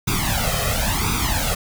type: noise with flanger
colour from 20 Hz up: pink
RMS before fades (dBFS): -21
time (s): 0.07-1.55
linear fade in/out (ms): 10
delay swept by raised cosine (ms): 0.82 to 1.62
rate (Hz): 0.96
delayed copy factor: +0.95
effects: none